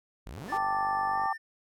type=exponential sweep; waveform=sawtooth; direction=up; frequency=41.04 to 510 Hz; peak=-36 dBFS; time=0.26-0.58 s; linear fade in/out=10 ms
type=click train; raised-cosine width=1 ms; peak=-30 dBFS; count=44; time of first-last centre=0.38-1.258 s; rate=49 Hz
type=tone with pitch glide; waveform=triangle; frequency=1760 to 1799.1 Hz; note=A6 to A6; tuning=0 to +38 cents; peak=-36 dBFS; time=0.48-1.38 s; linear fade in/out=20 ms; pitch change=+38 cents; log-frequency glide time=1.1-1.17 s
type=chord; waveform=sine; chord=G suspended second; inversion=none; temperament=just; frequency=784 / 882 / 1176 Hz; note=G5 / A5 / D6; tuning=0 / +4 / +2 cents; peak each=-31 dBFS; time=0.52-1.33 s; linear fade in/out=5 ms
effects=none